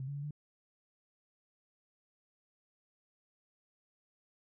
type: tone with pitch steps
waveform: sine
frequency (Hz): 131.9 / 141.8 / 142.7 / 148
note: C3 / C#3 / D3 / D3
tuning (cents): +14 / +40 / -49 / +14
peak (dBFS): -37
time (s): 0-0.308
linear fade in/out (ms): 2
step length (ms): 77
effects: none